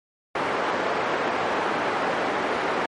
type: band-pass noise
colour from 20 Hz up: pink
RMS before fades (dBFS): -25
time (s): 0.35-2.86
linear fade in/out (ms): 5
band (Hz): 400 to 1600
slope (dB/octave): 12
effects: MP3 48 kbps